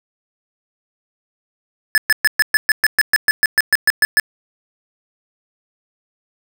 square tone bursts, 1728 Hz, A6, 32 cents flat, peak -10 dBFS, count 16, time 1.95-4.198 s, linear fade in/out 0 ms, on 28 ms, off 120 ms, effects none

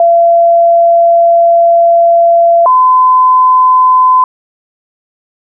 sine tone pair in turn, 680 / 1018.8 Hz, F5 / C6, -46 / -46 cents, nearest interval perfect fifth, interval 700 cents, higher second, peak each -3 dBFS, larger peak neither, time 0-2.66 / 2.66-4.24 s, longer first, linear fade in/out 2 ms, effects none

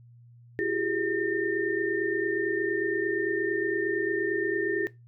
sine tone cluster, 337.7 / 382.5 / 411.2 / 1812 Hz, E4 / G4 / G#4 / A#6, +42 / -42 / -17 / -50 cents, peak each -31 dBFS, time 0.59-4.87 s, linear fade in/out 0 ms, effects noise-tail reverb RT60 0.2 s tail -18 dB re dry + added 119 Hz sine -50 dBFS peak until 5.07 s

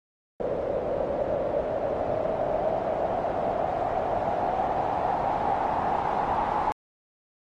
white noise with low-pass filter sweep, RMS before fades -27 dBFS, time 0.4-6.72 s, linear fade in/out 0 ms, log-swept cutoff 550 to 870 Hz, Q 6.2, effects AAC 32 kbps

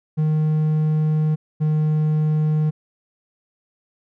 triangle tone pair in turn, 154.6 / 153.83 Hz, D#3 / D#3, -11 / -19 cents, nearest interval unison, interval 8 cents, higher first, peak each -14 dBFS, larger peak neither, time 0.17-1.36 / 1.6-2.71 s, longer first, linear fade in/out 20 ms, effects none

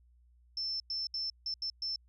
sine tone bursts at uneven times, 5320 Hz, E8, 15 cents sharp, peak -33 dBFS, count 6, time 0.57-0.8 / 0.9-1.07 / 1.14-1.3 / 1.46-1.54 / 1.62-1.7 / 1.82-1.96 s, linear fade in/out 2 ms, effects added 60 Hz sine -61 dBFS peak until 2.08 s

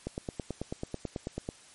click train, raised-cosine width 2 ms, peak -20 dBFS, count 14, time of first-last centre 0.07-1.489 s, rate 9.16 Hz, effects white hiss -55 dBFS RMS until 1.74 s + MP3 48 kbps

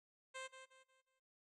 10% pulse tone with echo, 524 Hz, C5, 2 cents sharp, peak -38 dBFS, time 0.34-0.48 s, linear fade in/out 20 ms, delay 180 ms, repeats 4, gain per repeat -9 dB, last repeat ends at 1.2 s, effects noise-tail reverb RT60 0.4 s tail -17 dB re dry + MP3 48 kbps

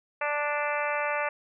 harmonic tone, 293.7 Hz, D4, in tune, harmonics 2 / 3 / 4 / 5 / 6 / 7 / 8 / 9, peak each -31 / -33 / -34 / -35 / -36 / -36 / -37 / -38 dBFS, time 0.21-1.29 s, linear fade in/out 5 ms, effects none

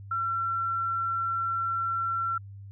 sine tone, 1355 Hz, E6, 47 cents sharp, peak -26 dBFS, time 0.11-2.38 s, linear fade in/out 5 ms, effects added 99 Hz sine -41 dBFS peak until 2.71 s

